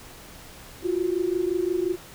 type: tone pair together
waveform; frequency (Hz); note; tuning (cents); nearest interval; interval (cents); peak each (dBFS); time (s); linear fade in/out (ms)
sine; 344.3 / 370; F4 / F#4; -25 / 0; minor second; 125; -25; 0.82-1.97; 50
effects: pink hiss -45 dBFS RMS until 2.14 s